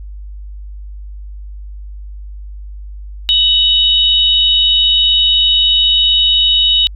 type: tone pair together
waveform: sine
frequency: 2979 / 3764 Hz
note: F#7 / A#7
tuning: +11 / +16 cents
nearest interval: major third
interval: 405 cents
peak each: -11 dBFS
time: 3.29-6.87 s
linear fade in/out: 0 ms
effects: added 50 Hz sine -26 dBFS peak until 6.95 s